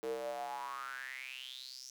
square tone with high-pass filter sweep, 64.8 Hz, C2, 16 cents flat, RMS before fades -43 dBFS, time 0.03-1.9 s, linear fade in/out 0 ms, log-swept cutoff 410 to 5900 Hz, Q 8.5, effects none

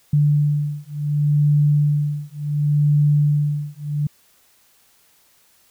sine beating tone pair, 146.83 / 147.52 Hz, D3 / D3, 0 / +8 cents, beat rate 0.69 Hz, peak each -18 dBFS, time 0.13-4.07 s, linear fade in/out 5 ms, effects white hiss -57 dBFS RMS until 5.7 s

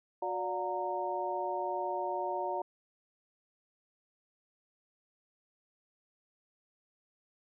sine tone cluster, 365 / 580 / 722 / 924 Hz, F#4 / D5 / F#5 / A#5, -24 / -22 / -43 / -16 cents, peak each -39 / -38 / -37 / -36 dBFS, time 0.22-2.62 s, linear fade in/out 5 ms, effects none

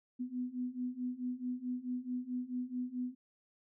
sine beating tone pair, 246.9 / 251.5 Hz, B3 / B3, 0 / +32 cents, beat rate 4.6 Hz, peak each -40 / -38 dBFS, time 0.19-3.15 s, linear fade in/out 20 ms, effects none

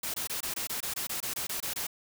white noise bursts, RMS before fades -34 dBFS, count 14, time 0.03-1.869 s, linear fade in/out 5 ms, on 110 ms, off 23 ms, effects none

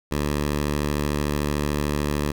10% pulse tone, 73.42 Hz, D2, in tune, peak -14 dBFS, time 0.11-2.32 s, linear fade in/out 10 ms, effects none

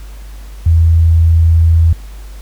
sine tone, 82.41 Hz, E2, in tune, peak -5 dBFS, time 0.66-1.93 s, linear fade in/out 5 ms, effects added 50 Hz sine -27 dBFS peak until 2.41 s + pink hiss -42 dBFS RMS until 2.41 s

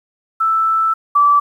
sine tone pair in turn, 1321 / 1158.3 Hz, E6 / D6, +3 / -24 cents, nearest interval major second, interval 227 cents, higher first, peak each -12 / -8 dBFS, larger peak second, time 0.4-0.94 / 1.15-1.4 s, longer first, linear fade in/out 10 ms, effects 8-bit

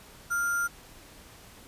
sine tone with sample-and-hold, 1398 Hz, F6, 1 cent sharp, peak -25 dBFS, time 0.3-0.68 s, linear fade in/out 20 ms, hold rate 7350 Hz, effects pink hiss -51 dBFS RMS until 1.67 s + resampled to 32000 Hz

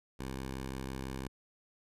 10% pulse tone, 66 Hz, C2, 16 cents sharp, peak -30 dBFS, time 0.19-1.28 s, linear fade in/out 10 ms, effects resampled to 32000 Hz

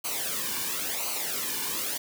white noise with flanger, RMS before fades -31 dBFS, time 0.04-1.98 s, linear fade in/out 10 ms, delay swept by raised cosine 0.56 to 1.56 ms, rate 0.96 Hz, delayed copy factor -0.75, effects none

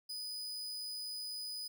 40% pulse tone, 4978 Hz, D#8, in tune, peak -39 dBFS, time 0.09-1.68 s, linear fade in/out 10 ms, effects none

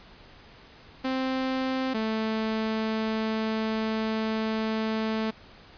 sawtooth tone pair in turn, 261.6 / 220 Hz, C4 / A3, 0 / 0 cents, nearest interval minor third, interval 300 cents, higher first, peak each -22 dBFS, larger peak neither, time 1.04-1.94 / 1.94-5.31 s, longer second, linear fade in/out 10 ms, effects pink hiss -51 dBFS RMS until 5.77 s + resampled to 11025 Hz

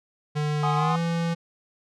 square tone with pitch glide, 149.7 to 168.03 Hz, D3 to E3, +33 to +33 cents, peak -24 dBFS, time 0.35-1.35 s, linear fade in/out 20 ms, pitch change +200 cents, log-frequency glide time 0.76-0.99 s
triangle chord, Ab dominant seventh, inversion third, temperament equal, 740 / 830.6 / 1046.5 / 1244.5 Hz, Gb5 / Ab5 / C6 / Eb6, 0 / 0 / 0 / 0 cents, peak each -27 dBFS, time 0.63-0.96 s, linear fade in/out 2 ms
effects low-pass 6000 Hz 12 dB/octave

